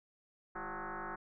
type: tone with frequency modulation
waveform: sine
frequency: 208 Hz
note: G#3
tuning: 3 cents sharp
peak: -39 dBFS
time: 0.55-1.16 s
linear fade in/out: 10 ms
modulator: 183 Hz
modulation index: 8
effects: none